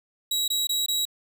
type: tone bursts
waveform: sawtooth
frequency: 3865 Hz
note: B7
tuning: 38 cents flat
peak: -20 dBFS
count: 4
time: 0.31-1.053 s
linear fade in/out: 5 ms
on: 170 ms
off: 21 ms
effects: none